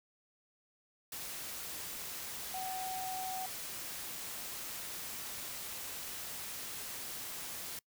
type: tone in noise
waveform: sine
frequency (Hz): 751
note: F#5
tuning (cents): +26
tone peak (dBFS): -38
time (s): 2.54-3.46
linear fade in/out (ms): 2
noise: white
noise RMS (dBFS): -43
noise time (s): 1.12-7.79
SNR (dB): +2
effects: noise-tail reverb RT60 0.1 s tail -24 dB re dry